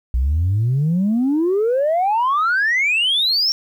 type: exponential sweep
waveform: sine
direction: up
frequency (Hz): 58.9 to 5588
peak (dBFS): -13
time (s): 0.14-3.52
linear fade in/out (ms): 0
effects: tanh soft clip ceiling -12 dBFS + 9-bit